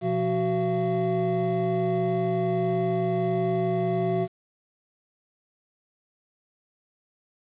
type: tone cluster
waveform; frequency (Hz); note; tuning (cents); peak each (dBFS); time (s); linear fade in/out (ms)
triangle; 124.7 / 175.5 / 372.8 / 680; B2 / F3 / F#4 / F5; +17 / +9 / +13 / -46; -29 / -27 / -24 / -26; 0.01-4.28; 50
effects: resampled to 8000 Hz + 9-bit